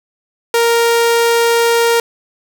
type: tone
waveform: sawtooth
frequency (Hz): 466.2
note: A#4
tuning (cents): 0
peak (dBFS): -6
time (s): 0.54-2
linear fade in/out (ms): 2
effects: none

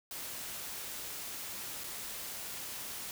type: noise with dropouts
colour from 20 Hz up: white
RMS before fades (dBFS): -42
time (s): 0.11-3.11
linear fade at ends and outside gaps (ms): 1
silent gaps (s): 1.837-1.841
effects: none

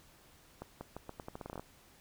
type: accelerating click train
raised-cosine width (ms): 1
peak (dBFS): -28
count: 14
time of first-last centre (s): 0.62-1.596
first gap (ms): 190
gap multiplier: 0.82
effects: pink hiss -62 dBFS RMS until 2 s

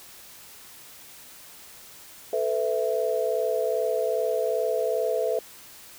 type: chord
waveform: sine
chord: A suspended second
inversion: none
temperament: equal with one note detuned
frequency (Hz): 440 / 502.5 / 659.3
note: A4 / B4 / E5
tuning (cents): 0 / +30 / 0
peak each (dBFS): -27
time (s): 2.33-5.39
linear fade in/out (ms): 2
effects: white hiss -47 dBFS RMS until 5.98 s

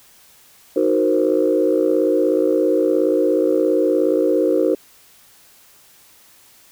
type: chord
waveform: sine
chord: C half-diminished seventh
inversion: first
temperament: equal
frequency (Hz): 311.1 / 370 / 466.2 / 523.3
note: Eb4 / Gb4 / Bb4 / C5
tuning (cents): 0 / 0 / 0 / 0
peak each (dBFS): -19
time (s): 0.76-4.75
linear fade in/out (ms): 5
effects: tanh soft clip ceiling -5 dBFS + white hiss -50 dBFS RMS until 6.71 s

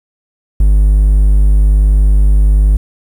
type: tone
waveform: triangle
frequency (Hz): 50.6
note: G#1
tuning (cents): -44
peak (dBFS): -3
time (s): 0.6-2.77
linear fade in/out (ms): 5
effects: 7-bit

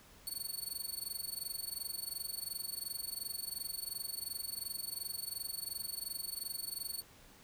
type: tone with amplitude modulation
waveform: 10% pulse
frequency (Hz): 4435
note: C#8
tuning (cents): 0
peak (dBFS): -29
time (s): 0.27-7.02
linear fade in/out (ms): 0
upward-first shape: sine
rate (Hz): 22.8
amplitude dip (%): 90
effects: pink hiss -60 dBFS RMS until 7.43 s

